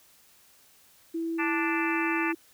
sine tone, 330 Hz, E4, 2 cents sharp, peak -28 dBFS, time 1.14-2.35 s, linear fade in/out 10 ms
harmonic tone, 293.7 Hz, D4, in tune, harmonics 3 / 4 / 5 / 6 / 7 / 8 / 9, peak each -34 / -35 / -37 / -33 / -36 / -36 / -34 dBFS, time 1.38-2.33 s, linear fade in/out 20 ms
effects white hiss -59 dBFS RMS until 2.53 s

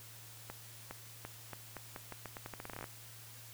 accelerating click train, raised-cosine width 0.5 ms, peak -28 dBFS, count 20, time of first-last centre 0.5-2.842 s, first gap 410 ms, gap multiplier 0.83, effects added 113 Hz sine -56 dBFS peak until 3.53 s + white hiss -54 dBFS RMS until 3.53 s

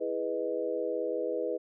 sine chord, E major seventh, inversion none, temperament equal, 329.6 / 415.3 / 493.9 / 622.3 Hz, E4 / G#4 / B4 / D#5, 0 / 0 / 0 / 0 cents, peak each -37 / -35 / -32 / -37 dBFS, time 0-1.58 s, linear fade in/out 20 ms, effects none

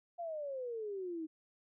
sine exponential sweep, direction down, 704 to 310 Hz, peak -38 dBFS, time 0.18-1.27 s, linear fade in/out 20 ms, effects none

